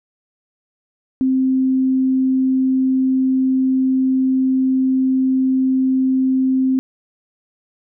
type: tone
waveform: sine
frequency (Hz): 261.6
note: C4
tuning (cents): 0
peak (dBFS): -13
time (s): 1.21-6.79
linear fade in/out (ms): 0
effects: none